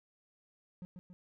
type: tone with echo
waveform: triangle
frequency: 180 Hz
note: F#3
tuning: 47 cents flat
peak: -40 dBFS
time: 0.82-0.85 s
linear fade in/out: 0 ms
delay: 140 ms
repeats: 2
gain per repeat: -4 dB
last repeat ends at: 1.13 s
effects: none